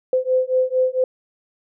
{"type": "beating tone pair", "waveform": "sine", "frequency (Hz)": [511, 515.4], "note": ["C5", "C5"], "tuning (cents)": [-41, -26], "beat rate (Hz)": 4.4, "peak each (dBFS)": -19, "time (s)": [0.13, 1.04], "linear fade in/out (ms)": 2, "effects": []}